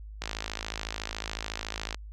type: click train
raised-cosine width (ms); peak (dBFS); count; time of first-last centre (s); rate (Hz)
0.2; -15; 94; 0.22-1.945; 53.9
effects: added 52 Hz sine -40 dBFS peak until 2.12 s